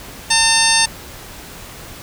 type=harmonic tone with a mistuned harmonic; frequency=900 Hz; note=A5; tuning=39 cents sharp; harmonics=1 / 2 / 3 / 4 / 5 / 6 / 7 / 9 / 10; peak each=-20 / -20 / -20 / -20 / -20 / -20 / -20 / -20 / -20 dBFS; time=0.3-0.86 s; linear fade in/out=10 ms; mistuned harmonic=10; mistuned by=-49 cents; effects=pink hiss -35 dBFS RMS until 2.02 s